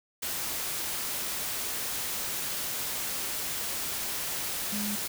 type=tone in noise; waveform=sine; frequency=207.7 Hz; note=G#3; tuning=in tune; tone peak=-32 dBFS; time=4.72-4.96 s; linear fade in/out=10 ms; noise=white; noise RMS=-33 dBFS; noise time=0.22-5.08 s; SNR=-2 dB; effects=none